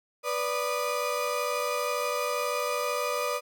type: tone cluster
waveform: 35% pulse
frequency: 492.4 / 585 / 1228 Hz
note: B4 / D5 / D#6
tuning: -5 / -7 / -23 cents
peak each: -30 dBFS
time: 0.23-3.41 s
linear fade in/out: 50 ms
effects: none